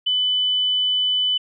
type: tone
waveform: sine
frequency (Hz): 3000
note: F#7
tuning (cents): +23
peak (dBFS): -17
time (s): 0.06-1.38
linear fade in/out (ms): 10
effects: none